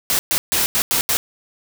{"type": "noise bursts at uneven times", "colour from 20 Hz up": "white", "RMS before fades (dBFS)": -18, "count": 6, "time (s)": [[0.1, 0.19], [0.31, 0.38], [0.52, 0.66], [0.75, 0.82], [0.91, 1.01], [1.09, 1.17]], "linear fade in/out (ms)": 0, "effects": []}